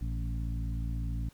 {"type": "harmonic tone with a mistuned harmonic", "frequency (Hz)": 56.5, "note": "A1", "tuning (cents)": 47, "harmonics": [1, 2, 3, 4, 5], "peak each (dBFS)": [-32, -37, -43, -46, -47], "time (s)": [0.01, 1.29], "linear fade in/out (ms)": 5, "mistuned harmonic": 2, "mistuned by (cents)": 35, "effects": ["pink hiss -62 dBFS RMS until 1.33 s"]}